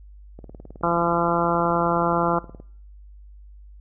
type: click train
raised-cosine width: 2 ms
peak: -27 dBFS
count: 43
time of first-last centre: 0.39-2.601 s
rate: 19 Hz
type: harmonic tone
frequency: 170.6 Hz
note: F3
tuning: 40 cents flat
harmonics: 1 / 2 / 3 / 4 / 5 / 6 / 7 / 8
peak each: -27 / -27 / -27 / -27 / -27 / -27 / -27 / -27 dBFS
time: 0.83-2.39 s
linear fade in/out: 5 ms
effects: noise-tail reverb RT60 0.6 s tail -22 dB re dry + added 50 Hz sine -42 dBFS peak until 3.8 s